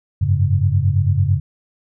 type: chord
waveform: sine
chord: F# suspended second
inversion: none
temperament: equal with one note detuned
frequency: 92.5 / 101.51 / 138.59 Hz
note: F#2 / G#2 / C#3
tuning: 0 / -39 / 0 cents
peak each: -17 / -17 / -19 dBFS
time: 0.21-1.4 s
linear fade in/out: 10 ms
effects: none